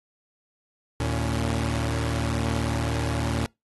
sawtooth tone cluster, 76.4 / 114.1 / 280.3 Hz, D#2 / A#2 / C#4, -31 / -37 / +19 cents, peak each -24 / -23 / -28 dBFS, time 1-3.46 s, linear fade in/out 0 ms, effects noise-tail reverb RT60 0.2 s tail -26 dB re dry + AAC 32 kbps

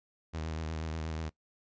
sawtooth tone with vibrato, 79.6 Hz, D#2, 40 cents sharp, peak -31 dBFS, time 0.33-1.3 s, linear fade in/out 20 ms, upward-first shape sine, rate 8.3 Hz, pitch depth 42 cents each way, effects noise-tail reverb RT60 0.1 s tail -20 dB re dry + resampled to 16000 Hz

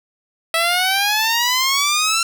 10% pulse exponential sweep, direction up, 652 to 1367 Hz, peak -7 dBFS, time 0.54-2.23 s, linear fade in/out 2 ms, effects none

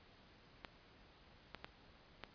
clicks, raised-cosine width 0.3 ms, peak -29 dBFS, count 4, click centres 0.648 / 1.547 / 1.645 / 2.237 s, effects pink hiss -64 dBFS RMS until 2.34 s + resampled to 11025 Hz

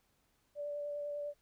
sine tone with vibrato, 583 Hz, D5, 13 cents flat, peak -37 dBFS, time 0.55-1.34 s, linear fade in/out 50 ms, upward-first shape sine, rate 10 Hz, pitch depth 12 cents each way, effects pink hiss -75 dBFS RMS until 1.41 s

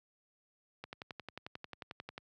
click train, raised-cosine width 0.3 ms, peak -27 dBFS, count 16, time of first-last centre 0.84-2.179 s, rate 11.2 Hz, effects high-pass 80 Hz 12 dB/octave

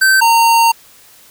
square tone pair in turn, 1548 / 920.4 Hz, G6 / A#5, -22 / -22 cents, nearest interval major sixth, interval 900 cents, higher first, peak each -8 dBFS, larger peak neither, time 0.01-0.21 / 0.21-0.72 s, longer second, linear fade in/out 10 ms, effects white hiss -44 dBFS RMS until 1.3 s

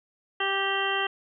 harmonic tone with a mistuned harmonic, 392 Hz, G4, in tune, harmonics 1 / 2 / 3 / 4 / 5 / 7 / 8, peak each -32 / -32 / -32 / -32 / -32 / -32 / -32 dBFS, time 0.4-1.07 s, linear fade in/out 5 ms, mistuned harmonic 5, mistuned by -17 cents, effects none

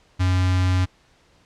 square tone with notch filter, 92 Hz, F#2, 9 cents flat, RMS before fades -19 dBFS, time 0.19-0.86 s, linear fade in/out 20 ms, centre 500 Hz, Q 0.89, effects pink hiss -58 dBFS RMS until 1.45 s + low-pass 6000 Hz 12 dB/octave

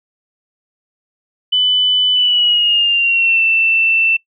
sine tone with pitch glide, 3000 to 2673 Hz, F#7 to E7, +23 to +23 cents, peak -10 dBFS, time 1.52-4.17 s, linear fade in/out 10 ms, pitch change -200 cents, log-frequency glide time 2.14-3.43 s, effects noise-tail reverb RT60 0.1 s tail -22 dB re dry

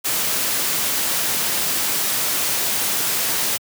white noise, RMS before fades -21 dBFS, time 0.04-3.58 s, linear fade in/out 20 ms, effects high-pass 100 Hz 12 dB/octave

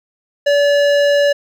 sine tone with hard clipping, 574 Hz, D5, 40 cents flat, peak -12 dBFS, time 0.46-1.33 s, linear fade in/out 10 ms, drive 15 dB, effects none

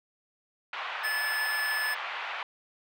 pink band-pass noise, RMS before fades -36 dBFS, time 0.73-2.43 s, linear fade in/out 2 ms, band 800 to 3000 Hz, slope 24 dB/octave
square tone, 1732 Hz, A6, 28 cents flat, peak -29 dBFS, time 1.03-1.95 s, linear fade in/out 20 ms
effects none

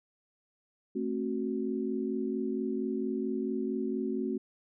sine chord, F# diminished, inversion first, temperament just, 222 / 266.4 / 370 Hz, A3 / C4 / F#4, +16 / +31 / 0 cents, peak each -34 dBFS, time 0.95-4.38 s, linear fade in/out 10 ms, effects none

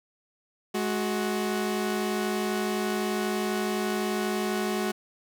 sawtooth tone pair together, 211 / 370 Hz, G#3 / F#4, +28 / 0 cents, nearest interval minor seventh, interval 972 cents, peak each -25 dBFS, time 0.74-4.92 s, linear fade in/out 10 ms, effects none

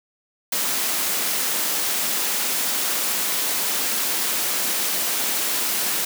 white high-pass noise, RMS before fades -23 dBFS, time 0.52-6.05 s, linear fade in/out 5 ms, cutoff 180 Hz, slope 24 dB/octave, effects none

